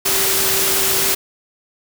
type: tone in noise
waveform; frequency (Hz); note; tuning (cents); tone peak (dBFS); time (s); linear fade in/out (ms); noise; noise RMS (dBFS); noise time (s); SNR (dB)
sine; 386.5; G4; -24; -26; 0.05-1.15; 10; white; -17; 0.05-1.15; -12
effects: none